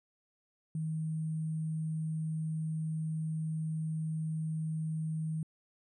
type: tone with sample-and-hold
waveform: sine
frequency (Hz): 158.3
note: D#3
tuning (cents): +30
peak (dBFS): -32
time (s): 0.75-5.43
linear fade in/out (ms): 2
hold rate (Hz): 8820
effects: resampled to 32000 Hz